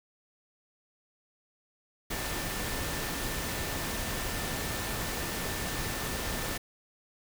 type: tone in noise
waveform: sine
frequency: 1783 Hz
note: A6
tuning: 22 cents sharp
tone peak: -44 dBFS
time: 2.1-6.58 s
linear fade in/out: 10 ms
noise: pink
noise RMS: -34 dBFS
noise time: 2.1-6.58 s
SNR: -13 dB
effects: none